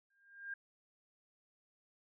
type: tone with exponential growth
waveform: sine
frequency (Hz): 1605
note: G6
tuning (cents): +40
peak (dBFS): -38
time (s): 0.1-0.54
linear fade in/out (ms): 5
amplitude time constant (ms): 94
effects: none